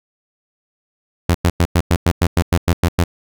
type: tone bursts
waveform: sawtooth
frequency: 86.1 Hz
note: F2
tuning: 24 cents flat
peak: -7 dBFS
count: 12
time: 1.29-3.039 s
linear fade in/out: 5 ms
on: 55 ms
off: 99 ms
effects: none